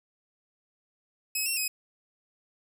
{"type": "tone with pitch steps", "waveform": "10% pulse", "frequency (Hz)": [2562, 2714, 2531], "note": ["E7", "E7", "D#7"], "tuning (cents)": [-50, 50, 29], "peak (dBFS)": -19, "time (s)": [1.35, 1.68], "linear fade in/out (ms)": 5, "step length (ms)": 110, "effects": []}